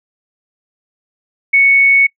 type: tone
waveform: sine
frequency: 2217 Hz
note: C#7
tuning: in tune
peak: -6 dBFS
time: 1.53-2.07 s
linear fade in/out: 10 ms
effects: noise-tail reverb RT60 0.1 s tail -26 dB re dry